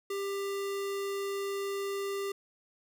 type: tone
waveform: square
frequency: 396.6 Hz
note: G4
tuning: 20 cents sharp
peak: -33 dBFS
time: 0.1-2.32 s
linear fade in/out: 5 ms
effects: none